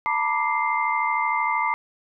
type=tone cluster; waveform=sine; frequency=893 / 966 / 1178 / 2091 Hz; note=A5 / B5 / D6 / C7; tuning=+25 / -39 / +5 / -2 cents; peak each=-26 dBFS; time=0.06-1.74 s; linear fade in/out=0 ms; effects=none